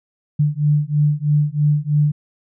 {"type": "beating tone pair", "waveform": "sine", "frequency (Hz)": [146.83, 149.93], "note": ["D3", "D3"], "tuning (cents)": [0, 36], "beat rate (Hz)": 3.1, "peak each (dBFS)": -17, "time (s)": [0.39, 2.12], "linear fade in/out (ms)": 10, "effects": []}